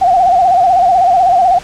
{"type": "tone with vibrato", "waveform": "sine", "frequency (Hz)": 730, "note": "F#5", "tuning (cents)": -24, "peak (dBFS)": -6, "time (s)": [0.01, 1.59], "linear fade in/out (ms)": 10, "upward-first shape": "sine", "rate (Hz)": 16, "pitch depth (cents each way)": 100, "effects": ["pink hiss -32 dBFS RMS until 1.63 s", "low-pass 7000 Hz 12 dB/octave"]}